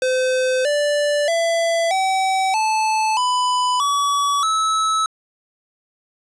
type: tone with pitch steps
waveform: square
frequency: 513 / 585.9 / 669.1 / 764.2 / 872.8 / 996.8 / 1138.4 / 1300.2 Hz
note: C5 / D5 / E5 / G5 / A5 / B5 / C#6 / E6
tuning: -34 / -4 / +26 / -44 / -14 / +16 / +46 / -24 cents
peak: -17 dBFS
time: 0.02-5.06 s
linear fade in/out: 2 ms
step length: 630 ms
effects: resampled to 22050 Hz + 9-bit